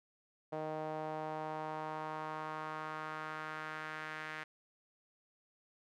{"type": "tone with band-pass filter sweep", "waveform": "sawtooth", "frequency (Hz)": 155.56, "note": "D#3", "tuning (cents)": 0, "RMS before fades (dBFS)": -42, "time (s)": [0.52, 4.44], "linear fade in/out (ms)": 10, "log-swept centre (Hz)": [640, 1800], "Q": 2.2, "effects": []}